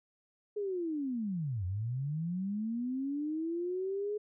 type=linear two-way sweep; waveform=sine; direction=down then up; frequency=423.6 to 87.31 to 423.6 Hz; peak=-32 dBFS; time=0.56-4.18 s; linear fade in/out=10 ms; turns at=1.65 s; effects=none